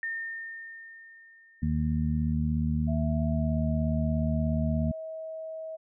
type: tone with exponential decay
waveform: sine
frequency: 1819 Hz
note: A#6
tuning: 43 cents flat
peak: -29 dBFS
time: 0.03-2.33 s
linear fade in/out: 1 ms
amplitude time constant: 500 ms
type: harmonic tone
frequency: 76.9 Hz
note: D#2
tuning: 20 cents flat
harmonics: 1 / 2 / 3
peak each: -29 / -29 / -29 dBFS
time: 1.62-4.92 s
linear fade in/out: 10 ms
type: tone with pitch glide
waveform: sine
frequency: 659.3 to 640.2 Hz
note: E5 to D#5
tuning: 0 to +49 cents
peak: -35 dBFS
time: 2.87-5.77 s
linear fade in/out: 20 ms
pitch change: -51 cents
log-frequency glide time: 3.29-3.6 s
effects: none